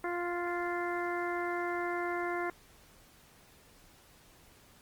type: harmonic tone with a mistuned harmonic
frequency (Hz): 350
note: F4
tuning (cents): +4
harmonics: 1 / 2 / 3 / 4 / 5 / 6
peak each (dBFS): -35 / -38 / -40 / -41 / -42 / -43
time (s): 0.04-2.5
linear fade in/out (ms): 2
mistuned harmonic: 6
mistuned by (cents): -16
effects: pink hiss -60 dBFS RMS until 4.81 s + Opus 32 kbps